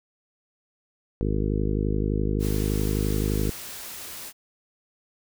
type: harmonic tone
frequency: 51.7 Hz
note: G#1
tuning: 7 cents flat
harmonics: 1 / 2 / 3 / 4 / 5 / 6 / 7 / 8 / 9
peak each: -26 / -29 / -31 / -32 / -33 / -34 / -34 / -35 / -36 dBFS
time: 1.21-3.5 s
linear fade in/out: 0 ms
type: noise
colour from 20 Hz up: white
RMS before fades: -38 dBFS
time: 2.39-4.33 s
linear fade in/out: 50 ms
effects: none